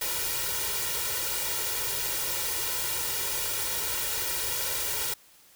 white noise with comb filter, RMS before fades -30 dBFS, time 0.01-5.14 s, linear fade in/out 5 ms, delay 2.1 ms, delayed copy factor +1, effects white hiss -57 dBFS RMS until 5.55 s

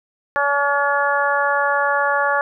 harmonic tone, 284.1 Hz, C#4, 43 cents sharp, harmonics 2 / 3 / 4 / 5 / 6, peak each -22 / -22 / -22 / -22 / -22 dBFS, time 0.36-2.41 s, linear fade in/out 0 ms, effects none

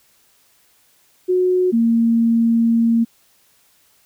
sine tone pair in turn, 365.6 / 230.3 Hz, F#4 / A#3, -21 / -21 cents, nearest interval minor sixth, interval 800 cents, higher first, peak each -13 / -12 dBFS, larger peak second, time 1.28-1.72 / 1.72-3.05 s, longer second, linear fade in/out 20 ms, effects white hiss -57 dBFS RMS until 4.05 s

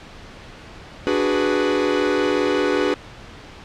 45% pulse chord, G# half-diminished seventh, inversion second, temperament equal, 293.7 / 370 / 415.3 / 493.9 Hz, D4 / F#4 / G#4 / B4, 0 / 0 / 0 / 0 cents, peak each -23 dBFS, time 1.07-2.94 s, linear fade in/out 0 ms, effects pink hiss -40 dBFS RMS until 3.64 s + low-pass 4000 Hz 12 dB/octave

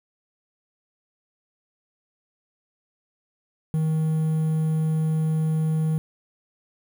triangle tone with quantisation, 157.8 Hz, D#3, 25 cents sharp, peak -18 dBFS, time 3.74-5.98 s, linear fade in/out 0 ms, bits 8, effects none

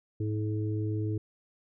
harmonic tone, 106.8 Hz, G#2, 49 cents sharp, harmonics 1 / 3 / 4, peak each -29 / -35 / -39 dBFS, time 0.2-1.18 s, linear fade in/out 5 ms, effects none

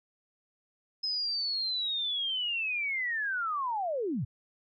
sine linear sweep, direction down, 5130 to 94.6 Hz, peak -29 dBFS, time 1.03-4.25 s, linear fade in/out 10 ms, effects none

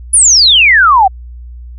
sine exponential sweep, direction down, 10280 to 729 Hz, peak -3 dBFS, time 0.13-1.08 s, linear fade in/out 10 ms, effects added 60 Hz sine -26 dBFS peak until 1.78 s

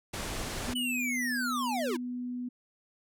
pink low-pass noise, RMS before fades -36 dBFS, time 0.13-0.74 s, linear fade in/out 10 ms, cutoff 11000 Hz, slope 24 dB/octave
sine tone, 246.9 Hz, B3, in tune, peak -33 dBFS, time 0.67-2.49 s, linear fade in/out 10 ms
square linear sweep, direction down, 3004 to 293.7 Hz, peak -31 dBFS, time 0.75-1.97 s, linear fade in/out 10 ms
effects none

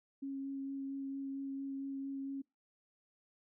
sine tone with vibrato, 273.2 Hz, C#4, 25 cents flat, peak -38 dBFS, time 0.22-2.42 s, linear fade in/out 10 ms, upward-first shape sine, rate 4.4 Hz, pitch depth 10 cents each way, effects noise-tail reverb RT60 0.2 s tail -24 dB re dry

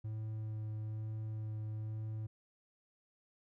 triangle tone with vibrato, 108.6 Hz, A2, 22 cents flat, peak -36 dBFS, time 0.04-2.27 s, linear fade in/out 10 ms, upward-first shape sine, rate 1.1 Hz, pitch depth 10 cents each way, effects none

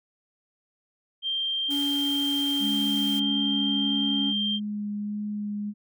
sine tone, 3169 Hz, G7, 18 cents sharp, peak -25 dBFS, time 1.22-4.6 s, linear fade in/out 50 ms
triangle tone with pitch glide, 284.7 to 279 Hz, C#4 to C#4, +46 to +11 cents, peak -25 dBFS, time 1.68-4.34 s, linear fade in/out 50 ms, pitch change -35 cents, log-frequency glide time 1.78-4.16 s
white band-stop noise, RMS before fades -41 dBFS, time 1.7-3.2 s, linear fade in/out 10 ms, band 660 to 1100 Hz, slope 96 dB/octave
sine tone with vibrato, 207.7 Hz, G#3, in tune, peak -28 dBFS, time 2.59-5.74 s, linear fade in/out 50 ms, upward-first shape sine, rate 1.6 Hz, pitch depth 10 cents each way
effects none

